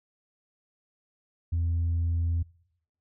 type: tone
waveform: sine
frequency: 84.1 Hz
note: E2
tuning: 35 cents sharp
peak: -22 dBFS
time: 1.52-2.43 s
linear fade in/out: 10 ms
effects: noise-tail reverb RT60 0.8 s tail -26 dB re dry + tanh soft clip ceiling -22 dBFS